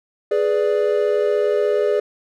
triangle chord, G# diminished, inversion none, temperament equal with one note detuned, 417.2 / 493.9 / 587.3 Hz, G#4 / B4 / D5, +8 / 0 / 0 cents, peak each -16 / -21 / -19 dBFS, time 0.31-2 s, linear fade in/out 5 ms, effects none

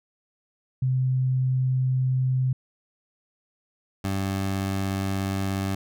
sine / 20% pulse tone pair in turn, 129.3 / 96.87 Hz, C3 / G2, -20 / -20 cents, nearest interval perfect fourth, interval 500 cents, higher first, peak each -20 dBFS, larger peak neither, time 0.82-2.53 / 4.04-5.75 s, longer neither, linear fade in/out 5 ms, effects none

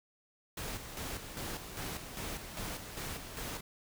pink noise with tremolo, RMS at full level -40 dBFS, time 0.57-3.61 s, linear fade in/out 5 ms, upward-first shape square, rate 2.5 Hz, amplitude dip 50%, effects none

